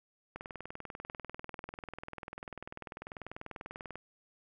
click train, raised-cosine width 0.5 ms, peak -27 dBFS, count 74, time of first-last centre 0.36-3.956 s, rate 20.3 Hz, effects none

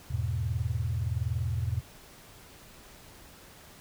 sine chord, E major, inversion none, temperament equal, 82.41 / 103.83 / 123.47 Hz, E2 / G#2 / B2, 0 / 0 / 0 cents, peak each -32 dBFS, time 0.1-1.81 s, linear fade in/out 10 ms, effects pink hiss -52 dBFS RMS until 3.8 s

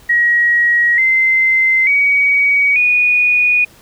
sine tone with pitch steps, 1900 / 2072 / 2259 / 2464 Hz, A#6 / C7 / C#7 / D#7, +33 / -17 / +32 / -17 cents, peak -9 dBFS, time 0.09-3.65 s, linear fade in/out 10 ms, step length 890 ms, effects pink hiss -45 dBFS RMS until 3.81 s

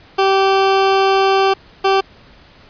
20% pulse tone pair in turn, 387.6 / 387.6 Hz, G4 / G4, -20 / -20 cents, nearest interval unison, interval 0 cents, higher neither, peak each -6 dBFS, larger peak neither, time 0.18-1.54 / 1.84-2.01 s, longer first, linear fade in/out 10 ms, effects pink hiss -45 dBFS RMS until 2.69 s + resampled to 11025 Hz

